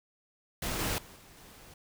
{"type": "noise with level steps", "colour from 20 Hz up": "pink", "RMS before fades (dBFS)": [-34, -32, -52, -55, -53], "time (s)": [0.62, 1.74], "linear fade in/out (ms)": 5, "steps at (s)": [0.79, 0.98, 1.16, 1.37], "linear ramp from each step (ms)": 2, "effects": []}